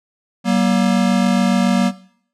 square tone pair together, 190 / 237.2 Hz, F#3 / A#3, +46 / +30 cents, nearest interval major third, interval 384 cents, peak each -17 dBFS, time 0.44-1.92 s, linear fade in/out 50 ms, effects noise-tail reverb RT60 0.6 s tail -17 dB re dry + low-pass 8000 Hz 12 dB/octave

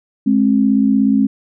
sine tone pair together, 210.7 / 267.4 Hz, G#3 / C4, +25 / +38 cents, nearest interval major third, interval 413 cents, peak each -13 dBFS, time 0.26-1.27 s, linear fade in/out 10 ms, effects none

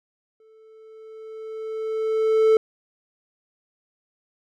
triangle tone with exponential growth, 440 Hz, A4, in tune, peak -10 dBFS, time 0.4-2.57 s, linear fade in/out 2 ms, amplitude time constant 470 ms, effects none

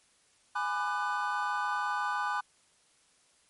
triangle chord, G# half-diminished seventh, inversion none, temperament just, 830.6 / 996.7 / 1196.1 / 1495.1 Hz, G#5 / B5 / D6 / F#6, 0 / +16 / +31 / +18 cents, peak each -33 dBFS, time 0.55-2.41 s, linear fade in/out 10 ms, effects white hiss -66 dBFS RMS until 3.49 s + MP3 48 kbps

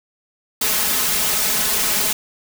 white noise with comb filter, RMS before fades -19 dBFS, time 0.61-2.13 s, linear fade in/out 5 ms, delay 4.7 ms, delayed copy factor +0.85, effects none

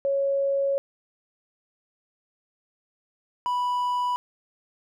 sine / triangle tone pair in turn, 553 / 985.3 Hz, C#5 / B5, -4 / -4 cents, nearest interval minor seventh, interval 1000 cents, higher second, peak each -21 dBFS, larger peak neither, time 0.05-0.78 / 3.46-4.16 s, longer first, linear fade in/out 0 ms, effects none

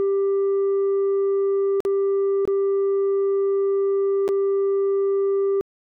sine tone with dropouts, 394.2 Hz, G4, 10 cents sharp, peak -15 dBFS, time 0-5.61 s, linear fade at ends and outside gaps 0 ms, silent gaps 1.804-1.851 / 2.453-2.476 / 4.279-4.289 s, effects tanh soft clip ceiling -17 dBFS

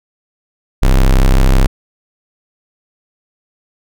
45% pulse tone, 32.73 Hz, C1, 1 cent sharp, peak -6 dBFS, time 0.82-1.67 s, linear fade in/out 10 ms, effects none

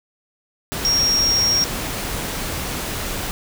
sine tone in noise, 5588 Hz, F8, in tune, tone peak -15 dBFS, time 0.85-1.64 s, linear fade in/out 0 ms, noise pink, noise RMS -26 dBFS, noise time 0.72-3.31 s, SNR +8 dB, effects none

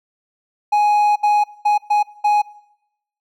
triangle tone bursts at uneven times, 833 Hz, G#5, 5 cents sharp, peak -10 dBFS, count 5, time 0.72-1.16 / 1.23-1.44 / 1.65-1.78 / 1.9-2.03 / 2.24-2.42 s, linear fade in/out 10 ms, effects noise-tail reverb RT60 0.8 s tail -21 dB re dry

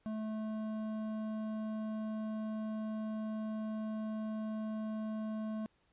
triangle tone with hard clipping, 217.2 Hz, A3, 22 cents flat, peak -38 dBFS, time 0.06-5.66 s, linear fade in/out 0 ms, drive 14 dB, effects pink hiss -74 dBFS RMS until 5.92 s + resampled to 8000 Hz

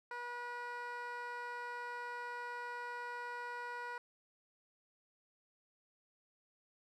15% pulse tone with band-pass filter, 484.1 Hz, B4, 35 cents flat, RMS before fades -44 dBFS, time 0.11-3.98 s, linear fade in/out 2 ms, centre 1200 Hz, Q 1.1, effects none

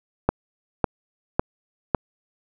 click train, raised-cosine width 1 ms, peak -3 dBFS, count 4, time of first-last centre 0.29-1.947 s, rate 1.81 Hz, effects none

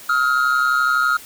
triangle tone pair together, 1277.2 / 1409 Hz, D#6 / F6, +45 / +15 cents, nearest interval major second, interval 170 cents, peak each -17 / -15 dBFS, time 0.09-1.17 s, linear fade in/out 5 ms, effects white hiss -40 dBFS RMS until 1.25 s

